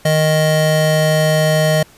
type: tone pair together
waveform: square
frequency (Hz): 155.56 / 622.2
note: D#3 / D#5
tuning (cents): 0 / 0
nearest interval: 2 octaves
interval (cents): 2400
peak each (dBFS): -15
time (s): 0.05-1.83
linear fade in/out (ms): 5
effects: pink hiss -46 dBFS RMS until 1.97 s + resampled to 32000 Hz